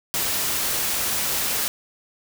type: noise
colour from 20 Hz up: white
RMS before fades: -24 dBFS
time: 0.14-1.68 s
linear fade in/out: 0 ms
effects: none